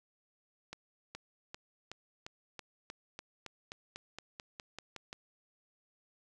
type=accelerating click train; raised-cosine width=0.2 ms; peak=-26 dBFS; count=17; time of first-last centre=0.73-5.129 s; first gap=420 ms; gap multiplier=0.94; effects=none